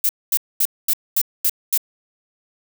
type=noise bursts; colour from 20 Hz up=violet; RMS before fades=-17 dBFS; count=7; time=0.04-1.777 s; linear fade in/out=2 ms; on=51 ms; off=230 ms; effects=none